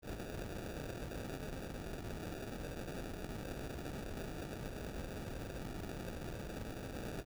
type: noise with sample-and-hold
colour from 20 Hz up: pink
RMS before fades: -44 dBFS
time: 0.02-7.25 s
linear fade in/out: 50 ms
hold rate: 1050 Hz
effects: none

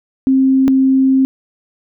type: tone pair in turn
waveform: sine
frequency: 265.3 / 265.3 Hz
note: C4 / C4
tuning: +24 / +24 cents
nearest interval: unison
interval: 0 cents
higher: neither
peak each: -8 dBFS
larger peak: neither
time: 0.27-0.68 / 0.68-1.25 s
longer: second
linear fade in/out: 0 ms
effects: none

